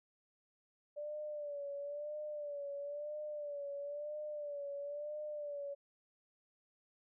sine tone with vibrato, 584 Hz, D5, 10 cents flat, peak -40 dBFS, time 0.96-5.75 s, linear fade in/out 20 ms, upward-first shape sine, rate 1 Hz, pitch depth 57 cents each way, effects none

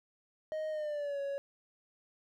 triangle tone with pitch glide, 623 to 558.2 Hz, D#5 to C#5, +2 to +12 cents, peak -32 dBFS, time 0.52-1.38 s, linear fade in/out 0 ms, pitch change -190 cents, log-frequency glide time 0.7-1.2 s, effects none

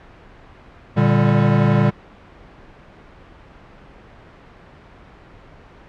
square chord, G minor, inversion first, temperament equal with one note detuned, 116.54 / 146.83 / 198.28 Hz, Bb2 / D3 / G3, 0 / 0 / +20 cents, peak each -18 dBFS, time 0.96-1.91 s, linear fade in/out 20 ms, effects pink hiss -44 dBFS RMS until 5.88 s + low-pass 2000 Hz 12 dB/octave

